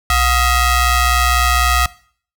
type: ring-modulated tone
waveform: sawtooth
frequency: 658 Hz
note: E5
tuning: 3 cents flat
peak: -5 dBFS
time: 0.1-1.86 s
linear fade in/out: 2 ms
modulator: 596 Hz
effects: noise-tail reverb RT60 0.5 s tail -20 dB re dry